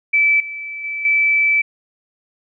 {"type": "tone with level steps", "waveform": "sine", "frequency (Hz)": 2314, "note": "D7", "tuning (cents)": -26, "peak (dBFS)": [-11, -26, -22, -12], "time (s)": [0.13, 1.62], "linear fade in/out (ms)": 10, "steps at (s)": [0.4, 0.84, 1.05], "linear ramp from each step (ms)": 2, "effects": []}